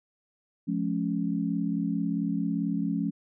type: chord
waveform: sine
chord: Db major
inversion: first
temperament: equal with one note detuned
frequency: 174.61 / 212.6 / 277.2 Hz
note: F3 / Ab3 / Db4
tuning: 0 / +41 / 0 cents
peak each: -30 dBFS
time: 0.67-3.11 s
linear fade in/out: 20 ms
effects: none